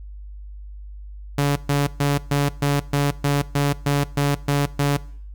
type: tone bursts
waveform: sawtooth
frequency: 142.7 Hz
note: D3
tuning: 49 cents flat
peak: -13 dBFS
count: 12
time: 1.38-4.97 s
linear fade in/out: 5 ms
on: 180 ms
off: 130 ms
effects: noise-tail reverb RT60 0.6 s tail -21 dB re dry + added 50 Hz sine -34 dBFS peak until 5.34 s